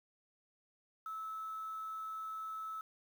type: tone with quantisation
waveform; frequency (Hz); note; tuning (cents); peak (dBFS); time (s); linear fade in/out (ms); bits
sine; 1304; E6; -19; -40; 1.06-2.81; 2; 10
effects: none